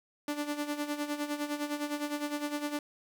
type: tone with tremolo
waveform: sawtooth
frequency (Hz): 293.7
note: D4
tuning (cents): 0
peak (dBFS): -26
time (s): 0.28-2.79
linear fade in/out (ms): 2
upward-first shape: sine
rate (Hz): 9.8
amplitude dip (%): 70
effects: 9-bit